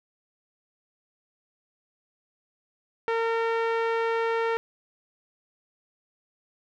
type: tone with low-pass filter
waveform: sawtooth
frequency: 456.7 Hz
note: A#4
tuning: 36 cents flat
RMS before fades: -26 dBFS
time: 3.08-4.57 s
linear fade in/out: 0 ms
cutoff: 2100 Hz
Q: 1.1
effects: none